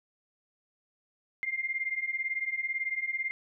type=beating tone pair; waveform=sine; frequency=2095 / 2113 Hz; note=C7 / C7; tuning=+2 / +16 cents; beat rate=18 Hz; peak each=-34 / -32 dBFS; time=1.43-3.31 s; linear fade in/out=0 ms; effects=none